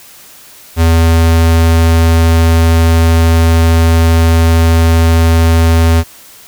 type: tone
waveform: square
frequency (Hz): 82.41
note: E2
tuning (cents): 0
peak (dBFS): -6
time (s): 0.76-6.04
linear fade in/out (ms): 50
effects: white hiss -37 dBFS RMS until 6.47 s